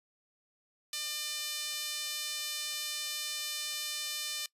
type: tone with high-pass filter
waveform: sawtooth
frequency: 599 Hz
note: D5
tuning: 34 cents sharp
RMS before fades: -37 dBFS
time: 0.93-4.46 s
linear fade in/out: 2 ms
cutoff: 3700 Hz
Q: 1.2
effects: noise-tail reverb RT60 0.1 s tail -21 dB re dry + resampled to 32000 Hz